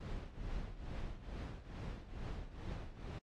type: noise with tremolo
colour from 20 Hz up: brown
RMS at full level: -41 dBFS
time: 0-3.19 s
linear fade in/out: 10 ms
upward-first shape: triangle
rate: 2.3 Hz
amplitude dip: 80%
effects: low-pass 5000 Hz 12 dB/octave + AAC 48 kbps